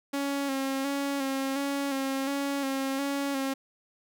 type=tone with vibrato; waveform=sawtooth; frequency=274.6 Hz; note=C#4; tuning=16 cents flat; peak=-24 dBFS; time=0.13-3.54 s; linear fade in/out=10 ms; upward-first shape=square; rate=1.4 Hz; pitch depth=32 cents each way; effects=none

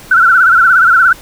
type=tone with vibrato; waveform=sine; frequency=1432 Hz; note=F6; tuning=43 cents sharp; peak=-4 dBFS; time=0.11-1.13 s; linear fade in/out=5 ms; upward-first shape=sine; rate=17 Hz; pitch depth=120 cents each way; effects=pink hiss -35 dBFS RMS until 1.21 s

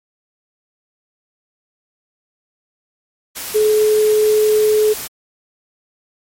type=tone in noise; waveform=sine; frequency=427.6 Hz; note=A4; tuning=49 cents flat; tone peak=-10 dBFS; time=3.54-4.94 s; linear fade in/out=20 ms; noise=white; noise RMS=-27 dBFS; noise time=3.35-5.08 s; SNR=+14 dB; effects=MP3 64 kbps

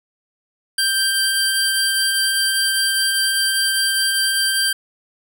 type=tone pair together; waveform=25% pulse; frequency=1574 / 4717 Hz; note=G6 / D8; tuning=+7 / +7 cents; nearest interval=octave + perfect fifth; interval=1900 cents; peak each=-15 dBFS; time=0.78-4.73 s; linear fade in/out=5 ms; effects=none

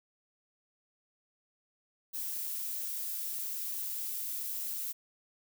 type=noise; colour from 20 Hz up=violet; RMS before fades=-37 dBFS; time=2.13-4.93 s; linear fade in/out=20 ms; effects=none

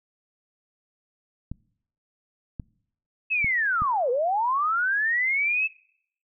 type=clicks; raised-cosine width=5 ms; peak=-20 dBFS; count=4; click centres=1.516 / 2.598 / 3.445 / 3.82 s
type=linear two-way sweep; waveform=sine; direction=down then up; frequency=2637 to 466.2 to 2637 Hz; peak=-21 dBFS; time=3.3-5.68 s; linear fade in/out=20 ms; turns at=4.1 s
effects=noise-tail reverb RT60 0.7 s tail -24 dB re dry

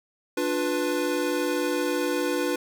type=chord; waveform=square; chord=B diminished; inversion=first; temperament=equal with one note detuned; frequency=293.7 / 353.9 / 493.9 Hz; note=D4 / F4 / B4; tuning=0 / +23 / 0 cents; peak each=-29 dBFS; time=0.37-2.56 s; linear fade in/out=5 ms; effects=none

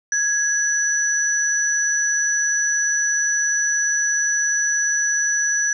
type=tone pair together; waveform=sine; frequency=1665 / 5926 Hz; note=G#6 / F#8; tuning=+4 / +2 cents; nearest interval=octave + minor seventh; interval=2198 cents; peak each=-20 dBFS; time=0.12-5.73 s; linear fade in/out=2 ms; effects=none

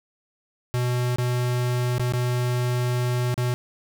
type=tone with dropouts; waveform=square; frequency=123.47 Hz; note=B2; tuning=in tune; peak=-22 dBFS; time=0.74-3.54 s; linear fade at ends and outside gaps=0 ms; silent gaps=1.16-1.184 / 1.982-1.996 / 2.123-2.136 / 3.342-3.378 s; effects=none

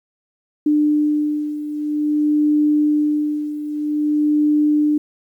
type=beating tone pair; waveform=sine; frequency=298.9 / 299.41 Hz; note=D4 / D4; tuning=+31 / +34 cents; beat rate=0.51 Hz; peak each=-16 / -21 dBFS; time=0.66-4.98 s; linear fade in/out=5 ms; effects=9-bit

